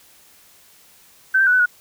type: tone with pitch steps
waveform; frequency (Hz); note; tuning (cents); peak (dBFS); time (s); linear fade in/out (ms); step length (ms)
sine; 1540 / 1571 / 1474 / 1504 / 1454; G6 / G6 / F#6 / F#6 / F#6; -31 / +3 / -7 / +28 / -31; -12; 1.34-1.66; 10; 64
effects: white hiss -51 dBFS RMS until 1.8 s